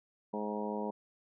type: harmonic tone with a mistuned harmonic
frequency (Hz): 105.2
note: G#2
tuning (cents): +23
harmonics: 2 / 3 / 4 / 5 / 6 / 7 / 8 / 9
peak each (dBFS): -38 / -45 / -40 / -42 / -45 / -47 / -46 / -42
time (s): 0.33-0.91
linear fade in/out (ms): 10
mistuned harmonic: 8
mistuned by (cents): -28
effects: none